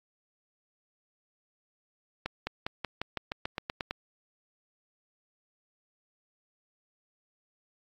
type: accelerating click train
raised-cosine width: 0.3 ms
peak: -16 dBFS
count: 12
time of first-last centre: 2.26-3.91 s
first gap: 210 ms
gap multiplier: 0.93
effects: AAC 64 kbps